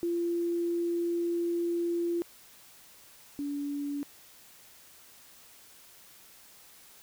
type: tone pair in turn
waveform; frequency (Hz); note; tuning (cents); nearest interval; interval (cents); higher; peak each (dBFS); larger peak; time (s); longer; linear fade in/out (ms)
sine; 342.8 / 286.3; F4 / D4; -32 / -44; minor third; 312; first; -27 / -31; first; 0.03-2.22 / 3.39-4.03; first; 0
effects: white hiss -55 dBFS RMS until 7.02 s